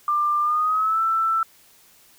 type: tone with pitch glide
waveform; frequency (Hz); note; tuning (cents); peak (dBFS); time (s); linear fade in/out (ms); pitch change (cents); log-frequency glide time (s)
sine; 1191 to 1329.2; D6 to E6; +24 to +14; -18; 0.08-1.43; 2; +190; 0.41-1.01
effects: white hiss -54 dBFS RMS until 2.18 s